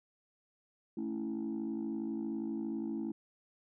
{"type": "chord", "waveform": "sine", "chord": "A major", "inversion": "none", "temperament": "equal", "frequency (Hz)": [220, 277.2, 329.6], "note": ["A3", "C#4", "E4"], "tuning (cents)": [0, 0, 0], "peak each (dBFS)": [-37, -39, -37], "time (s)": [0.97, 3.12], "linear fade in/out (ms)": 5, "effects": ["tanh soft clip ceiling -30 dBFS"]}